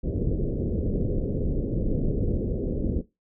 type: low-pass noise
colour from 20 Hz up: pink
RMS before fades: -26 dBFS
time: 0.03-3.02 s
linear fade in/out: 20 ms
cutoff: 510 Hz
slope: 48 dB/octave
effects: noise-tail reverb RT60 0.2 s tail -17 dB re dry